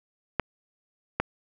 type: clicks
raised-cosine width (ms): 0.5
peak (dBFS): -8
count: 2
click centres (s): 0.397 / 1.2
effects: none